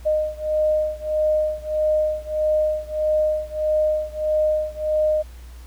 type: beating tone pair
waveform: sine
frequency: 614 / 615.6 Hz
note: D#5 / D#5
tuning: -23 / -19 cents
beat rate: 1.6 Hz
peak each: -21 / -22 dBFS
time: 0.05-5.23 s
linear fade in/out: 20 ms
effects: added 60 Hz sine -37 dBFS peak until 5.66 s + pink hiss -51 dBFS RMS until 5.66 s